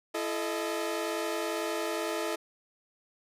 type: tone cluster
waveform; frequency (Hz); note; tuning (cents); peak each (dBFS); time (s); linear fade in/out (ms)
sawtooth; 336 / 433.9 / 621; E4 / A4 / D#5; +33 / -24 / -3; -31; 0.14-2.36; 10
effects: resampled to 32000 Hz